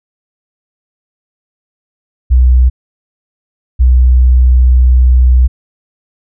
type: tone pair in turn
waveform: sine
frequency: 62.6 / 62.6 Hz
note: B1 / B1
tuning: +24 / +24 cents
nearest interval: unison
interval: 0 cents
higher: neither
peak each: -3 dBFS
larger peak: neither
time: 2.3-2.7 / 3.79-5.48 s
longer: second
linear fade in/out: 20 ms
effects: none